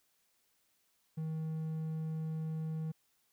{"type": "tone", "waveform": "triangle", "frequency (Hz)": 158.6, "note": "D#3", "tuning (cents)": 33, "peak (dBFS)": -33, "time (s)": [1.17, 2.92], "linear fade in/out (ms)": 10, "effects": ["white hiss -75 dBFS RMS until 3.32 s"]}